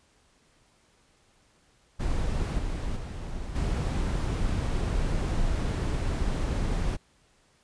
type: noise with level steps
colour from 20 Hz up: brown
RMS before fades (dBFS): -28 / -31 / -35 / -27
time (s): 1.99-6.97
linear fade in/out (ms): 20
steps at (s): 2.58 / 2.96 / 3.55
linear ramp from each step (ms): 10
effects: pink hiss -64 dBFS RMS until 7.63 s + resampled to 22050 Hz